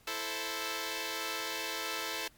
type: chord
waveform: 5% pulse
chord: A minor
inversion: second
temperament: equal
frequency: 329.6 / 440 / 523.3 Hz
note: E4 / A4 / C5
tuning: 0 / 0 / 0 cents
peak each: -29 / -26 / -28 dBFS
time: 0.07-2.28 s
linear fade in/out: 5 ms
effects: pink hiss -63 dBFS RMS until 2.37 s + MP3 96 kbps